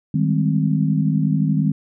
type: chord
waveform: sine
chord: Ab major seventh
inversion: second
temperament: equal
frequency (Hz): 155.56 / 196 / 207.7 / 261.6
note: Eb3 / G3 / Ab3 / C4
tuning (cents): 0 / 0 / 0 / 0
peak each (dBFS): -18 / -22 / -24 / -23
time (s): 0.14-1.72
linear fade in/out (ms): 5
effects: none